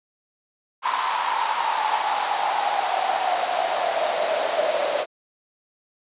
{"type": "noise with high-pass filter sweep", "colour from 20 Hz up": "pink", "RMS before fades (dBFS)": -23, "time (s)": [0.82, 5.06], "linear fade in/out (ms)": 50, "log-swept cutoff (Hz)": [1000, 580], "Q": 8.1, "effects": ["resampled to 8000 Hz"]}